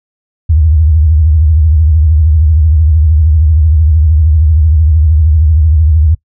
sine tone with vibrato, 77.78 Hz, D#2, in tune, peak -4 dBFS, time 0.49-6.15 s, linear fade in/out 10 ms, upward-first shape triangle, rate 13 Hz, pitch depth 170 cents each way, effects noise-tail reverb RT60 0.1 s tail -22 dB re dry

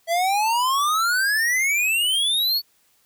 square exponential sweep, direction up, 655 to 4501 Hz, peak -19 dBFS, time 0.07-2.62 s, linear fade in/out 50 ms, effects white hiss -62 dBFS RMS until 3.05 s

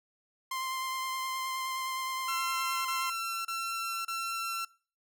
sawtooth tone with vibrato, 1046.5 Hz, C6, in tune, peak -29 dBFS, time 0.51-3.1 s, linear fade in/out 5 ms, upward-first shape sine, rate 9.6 Hz, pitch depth 13 cents each way
sawtooth tone bursts, 1351 Hz, E6, 42 cents sharp, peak -29 dBFS, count 4, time 2.28-4.65 s, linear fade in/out 5 ms, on 570 ms, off 30 ms
effects noise-tail reverb RT60 0.4 s tail -22 dB re dry

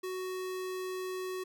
square tone, 371.3 Hz, F#4, 6 cents sharp, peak -36 dBFS, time 0.03-1.44 s, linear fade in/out 10 ms, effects none

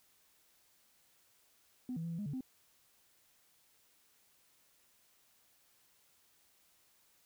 sine tone with pitch steps, 251.4 / 164 / 167.8 / 166.8 / 207 / 144.4 / 259.1 Hz, B3 / E3 / E3 / E3 / G#3 / D3 / C4, +31 / -9 / +31 / +21 / -5 / -29 / -17 cents, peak -36 dBFS, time 1.89-2.408 s, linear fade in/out 2 ms, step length 74 ms, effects tanh soft clip ceiling -33 dBFS + white hiss -70 dBFS RMS until 7.25 s

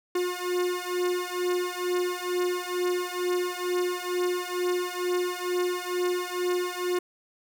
45% pulse beating tone pair, 357.4 / 359.6 Hz, F4 / F#4, +40 / -49 cents, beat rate 2.2 Hz, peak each -29 dBFS, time 0.15-6.99 s, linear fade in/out 5 ms, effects none

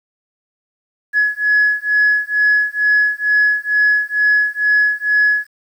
sine beating tone pair, 1690 / 1692.2 Hz, G#6 / G#6, +30 / +32 cents, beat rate 2.2 Hz, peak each -14 dBFS, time 1.13-5.47 s, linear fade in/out 50 ms, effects tanh soft clip ceiling -6 dBFS + 8-bit

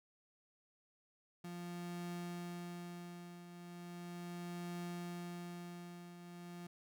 35% pulse tone with tremolo, 174.61 Hz, F3, in tune, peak -40 dBFS, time 1.44-6.67 s, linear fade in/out 5 ms, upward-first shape triangle, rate 0.37 Hz, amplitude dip 70%, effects none

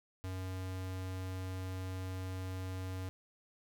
square tone, 93.3 Hz, F#2, 15 cents sharp, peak -39 dBFS, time 0.24-3.09 s, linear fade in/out 0 ms, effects none

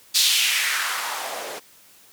blue noise with band-pass filter sweep, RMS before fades -23 dBFS, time 0.14-1.6 s, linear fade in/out 20 ms, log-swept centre 4300 to 440 Hz, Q 2.1, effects white hiss -52 dBFS RMS until 2.12 s + high-pass 60 Hz 12 dB/octave

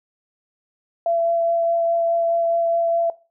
sine tone with vibrato, 674 Hz, E5, 38 cents sharp, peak -17 dBFS, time 1.06-3.1 s, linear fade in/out 2 ms, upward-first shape sine, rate 4.8 Hz, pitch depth 9 cents each way, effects noise-tail reverb RT60 0.3 s tail -18 dB re dry

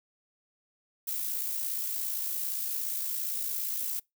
violet noise with amplitude modulation, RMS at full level -31 dBFS, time 1.07-4 s, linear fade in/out 10 ms, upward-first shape sine, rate 57.4 Hz, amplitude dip 40%, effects noise-tail reverb RT60 0.2 s tail -26 dB re dry

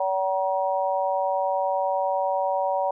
harmonic tone, 190 Hz, F#3, 46 cents sharp, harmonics 3 / 4 / 5, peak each -25 / -26 / -27 dBFS, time 0-2.91 s, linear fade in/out 5 ms, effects none

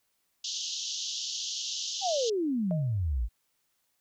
white band-pass noise, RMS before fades -35 dBFS, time 0.44-2.3 s, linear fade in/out 5 ms, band 2900 to 6700 Hz, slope 96 dB/octave
sine exponential sweep, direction down, 814 to 50.3 Hz, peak -26 dBFS, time 2.01-3.29 s, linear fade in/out 50 ms
sine tone with exponential decay, 621 Hz, D#5, 3 cents flat, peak -30 dBFS, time 2.71-3 s, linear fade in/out 0 ms, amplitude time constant 63 ms
effects white hiss -75 dBFS RMS until 4 s

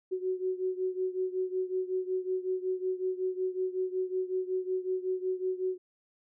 sine beating tone pair, 370 / 375.4 Hz, F#4 / F#4, 0 / +25 cents, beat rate 5.4 Hz, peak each -31 / -34 dBFS, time 0.11-5.78 s, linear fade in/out 20 ms, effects none

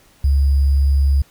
sine tone with sample-and-hold, 69.3 Hz, C#2, in tune, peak -11 dBFS, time 0.24-1.22 s, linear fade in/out 5 ms, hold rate 4900 Hz, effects pink hiss -52 dBFS RMS until 1.3 s

